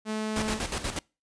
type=tone; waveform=sawtooth; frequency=216.4 Hz; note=A3; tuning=29 cents flat; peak=-25 dBFS; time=0.05-0.6 s; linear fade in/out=50 ms
type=noise with tremolo; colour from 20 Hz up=pink; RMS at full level=-30 dBFS; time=0.36-0.99 s; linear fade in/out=2 ms; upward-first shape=square; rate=8.3 Hz; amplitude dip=65%
effects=noise-tail reverb RT60 0.3 s tail -26 dB re dry + resampled to 22050 Hz